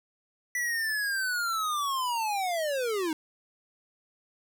square linear sweep, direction down, 1975.5 to 302.1 Hz, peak -28 dBFS, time 0.55-3.13 s, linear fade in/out 2 ms, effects none

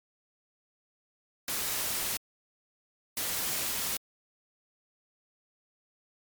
white noise bursts at uneven times, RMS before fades -32 dBFS, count 2, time 1.48-2.17 / 3.17-3.97 s, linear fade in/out 2 ms, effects MP3 96 kbps

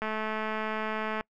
click train, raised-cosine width 0.5 ms, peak -18 dBFS, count 259, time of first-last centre 0.02-1.209 s, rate 217 Hz, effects noise-tail reverb RT60 0.1 s tail -25 dB re dry

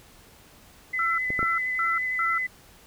sine tone with vibrato, 2016 Hz, B6, 35 cents sharp, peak -25 dBFS, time 0.93-2.47 s, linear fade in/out 10 ms, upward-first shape square, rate 11 Hz, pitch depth 10 cents each way
sine tone bursts, 1343 Hz, E6, 32 cents sharp, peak -24 dBFS, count 4, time 0.99-2.38 s, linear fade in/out 2 ms, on 190 ms, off 210 ms
clicks, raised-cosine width 2 ms, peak -19 dBFS, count 3, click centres 1.304 / 1.392 / 1.429 s
effects pink hiss -53 dBFS RMS until 2.86 s

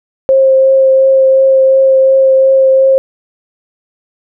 sine tone with vibrato, 532 Hz, C5, 29 cents sharp, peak -4 dBFS, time 0.29-2.98 s, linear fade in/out 0 ms, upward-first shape triangle, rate 2.8 Hz, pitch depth 12 cents each way, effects none

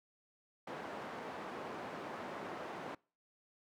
white band-pass noise, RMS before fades -45 dBFS, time 0.67-2.95 s, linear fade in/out 5 ms, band 190 to 1000 Hz, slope 12 dB/octave, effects noise-tail reverb RT60 0.4 s tail -26 dB re dry

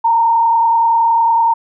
sine tone with frequency modulation, 920 Hz, A#5, 23 cents flat, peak -9 dBFS, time 0.04-1.54 s, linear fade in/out 10 ms, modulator 30.7 Hz, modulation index 0.62, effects none

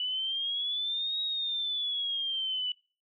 sine exponential two-way sweep, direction up then down, 2960 to 3804 to 2960 Hz, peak -29 dBFS, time 0-2.72 s, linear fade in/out 2 ms, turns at 1.21 s, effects noise-tail reverb RT60 0.4 s tail -26 dB re dry

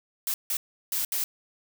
blue noise bursts at uneven times, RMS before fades -28 dBFS, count 4, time 0.27-0.34 / 0.5-0.57 / 0.92-1.05 / 1.12-1.24 s, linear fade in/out 2 ms, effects none

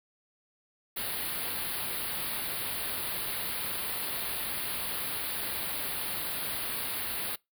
white band-stop noise, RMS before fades -34 dBFS, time 0.96-7.36 s, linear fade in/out 10 ms, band 4700 to 9300 Hz, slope 96 dB/octave, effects noise-tail reverb RT60 0.2 s tail -25 dB re dry

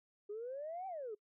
sine exponential two-way sweep, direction up then down, 402.7 to 784 to 402.7 Hz, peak -40 dBFS, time 0.29-1.15 s, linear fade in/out 10 ms, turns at 0.87 s, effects noise-tail reverb RT60 0.1 s tail -26 dB re dry + tanh soft clip ceiling -36 dBFS

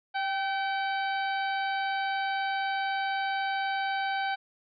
harmonic tone with a mistuned harmonic, 768 Hz, G5, 36 cents flat, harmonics 1 / 2 / 3 / 4 / 5 / 6, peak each -29 / -33 / -39 / -42 / -44 / -46 dBFS, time 0.14-4.36 s, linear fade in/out 20 ms, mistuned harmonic 1, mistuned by +34 cents, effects none

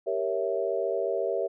sine chord, G diminished seventh, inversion none, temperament equal, 392 / 466.2 / 554.4 / 659.3 Hz, G4 / Bb4 / Db5 / Fb5, 0 / 0 / 0 / 0 cents, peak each -31 dBFS, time 0.06-1.48 s, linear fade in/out 20 ms, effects none

